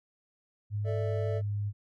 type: tone with pitch glide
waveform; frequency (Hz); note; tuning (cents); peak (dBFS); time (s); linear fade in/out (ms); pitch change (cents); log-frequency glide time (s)
sine; 103.83 to 102.76; G#2 to G#2; 0 to -18; -29; 0.7-1.73; 50; -18; 0.98-1.14
type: chord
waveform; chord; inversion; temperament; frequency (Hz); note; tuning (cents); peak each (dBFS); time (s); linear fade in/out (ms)
triangle; A suspended fourth; none; equal; 440 / 587.3 / 659.3; A4 / D5 / E5; 0 / 0 / 0; -33 / -35 / -38; 0.84-1.42; 50
effects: none